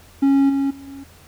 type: tone with level steps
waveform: triangle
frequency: 275.3 Hz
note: C#4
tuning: 12 cents flat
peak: -10 / -15 / -34 / -31 dBFS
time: 0.22-1.04 s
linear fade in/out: 10 ms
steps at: 0.49 / 0.7 / 0.87 s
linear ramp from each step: 10 ms
effects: added 84 Hz sine -49 dBFS peak until 1.27 s + pink hiss -49 dBFS RMS until 1.27 s